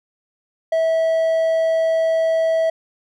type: tone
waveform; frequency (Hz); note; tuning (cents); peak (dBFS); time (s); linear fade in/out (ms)
triangle; 650; E5; -24; -13; 0.72-2.7; 5
effects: none